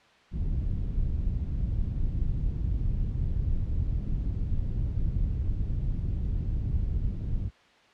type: low-pass noise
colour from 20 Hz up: pink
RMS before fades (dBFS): -28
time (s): 0.31-7.51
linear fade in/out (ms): 50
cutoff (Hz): 110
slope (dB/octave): 12
effects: white hiss -58 dBFS RMS until 7.93 s + low-pass 3000 Hz 12 dB/octave